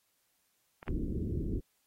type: clicks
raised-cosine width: 0.5 ms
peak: -32 / -25 dBFS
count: 2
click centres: 0.829 / 0.881 s
type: low-pass noise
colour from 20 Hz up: pink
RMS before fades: -34 dBFS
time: 0.87-1.61 s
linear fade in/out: 20 ms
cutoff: 410 Hz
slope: 48 dB/octave
effects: white hiss -75 dBFS RMS until 1.86 s + AAC 48 kbps